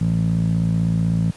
15% pulse tone with band-pass filter, 56 Hz, A1, 31 cents sharp, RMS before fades -19 dBFS, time 0.01-1.31 s, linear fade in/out 5 ms, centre 150 Hz, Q 4.2, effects pink hiss -45 dBFS RMS until 1.36 s + resampled to 24000 Hz

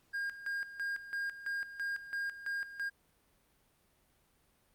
triangle tone with tremolo, 1616 Hz, G#6, 48 cents flat, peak -32 dBFS, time 0.13-2.9 s, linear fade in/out 20 ms, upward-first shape square, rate 3 Hz, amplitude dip 75%, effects pink hiss -71 dBFS RMS until 4.74 s + Opus 48 kbps

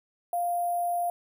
sine tone with sample-and-hold, 698.5 Hz, F5, in tune, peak -25 dBFS, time 0.33-1.1 s, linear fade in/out 2 ms, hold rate 11025 Hz, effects none

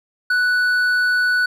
sine tone with hard clipping, 1482 Hz, F#6, 2 cents sharp, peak -16 dBFS, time 0.3-1.46 s, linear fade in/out 5 ms, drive 5 dB, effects none

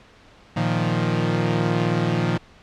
sawtooth chord, Bb suspended fourth, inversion none, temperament equal, 116.54 / 155.56 / 174.61 Hz, Bb2 / Eb3 / F3, 0 / 0 / 0 cents, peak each -20 dBFS, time 0.56-2.38 s, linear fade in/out 10 ms, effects pink hiss -50 dBFS RMS until 2.62 s + low-pass 4000 Hz 12 dB/octave

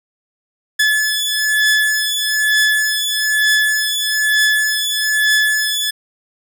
sawtooth beating tone pair, 1721 / 1722.1 Hz, A6 / A6, -39 / -38 cents, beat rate 1.1 Hz, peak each -13 / -13 dBFS, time 0.79-5.91 s, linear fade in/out 10 ms, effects none

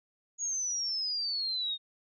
sine exponential sweep, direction down, 6740 to 3679 Hz, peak -30 dBFS, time 0.38-1.78 s, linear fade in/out 50 ms, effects none

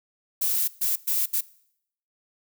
violet noise bursts at uneven times, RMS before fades -24 dBFS, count 4, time 0.41-0.68 / 0.81-0.96 / 1.07-1.26 / 1.33-1.41 s, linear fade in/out 10 ms, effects noise-tail reverb RT60 0.7 s tail -21 dB re dry

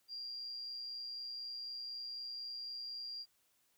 sine tone with amplitude modulation, 4770 Hz, D8, 26 cents sharp, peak -40 dBFS, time 0.08-3.26 s, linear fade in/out 50 ms, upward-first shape sine, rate 124 Hz, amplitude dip 40%, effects white hiss -75 dBFS RMS until 3.77 s

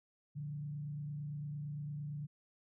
sine tone with frequency modulation, 146.83 Hz, D3, in tune, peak -39 dBFS, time 0.35-2.27 s, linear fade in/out 20 ms, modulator 28.8 Hz, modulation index 0.43, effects none

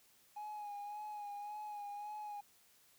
triangle tone with vibrato, 830.6 Hz, G#5, in tune, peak -40 dBFS, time 0.36-2.41 s, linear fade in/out 10 ms, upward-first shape sine, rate 1.8 Hz, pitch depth 33 cents each way, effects tanh soft clip ceiling -38 dBFS + white hiss -68 dBFS RMS until 2.98 s

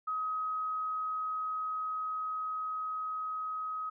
sine tone with level ramp, 1266 Hz, D#6, 30 cents sharp, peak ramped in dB -31 to -34 dBFS, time 0.07-3.9 s, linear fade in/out 10 ms, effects none

